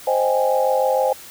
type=chord; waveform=sine; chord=Ab major seventh; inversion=first; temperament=equal; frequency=523.3 / 622.3 / 784 / 830.6 Hz; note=C5 / Eb5 / G5 / Ab5; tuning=0 / 0 / 0 / 0 cents; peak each=-18 / -23 / -24 / -22 dBFS; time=0.07-1.13 s; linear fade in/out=5 ms; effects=white hiss -40 dBFS RMS until 1.3 s